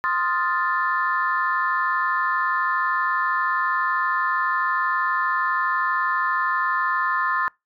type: chord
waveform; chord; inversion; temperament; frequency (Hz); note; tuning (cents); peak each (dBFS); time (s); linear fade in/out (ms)
sine; F dominant seventh; second; equal; 1046.5 / 1244.5 / 1396.9 / 1760; C6 / Eb6 / F6 / A6; 0 / 0 / 0 / 0; -23 / -26 / -29 / -24; 0.04-7.48; 0
effects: noise-tail reverb RT60 0.2 s tail -25 dB re dry + tanh soft clip ceiling -10 dBFS